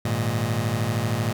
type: chord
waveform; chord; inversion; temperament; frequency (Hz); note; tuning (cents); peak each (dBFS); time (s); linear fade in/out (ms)
sawtooth; Ab suspended second; none; just; 103.83 / 116.8 / 155.74; Ab2 / Bb2 / Eb3; 0 / +4 / +2; -22 / -21 / -27; 0.05-1.33; 5
effects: none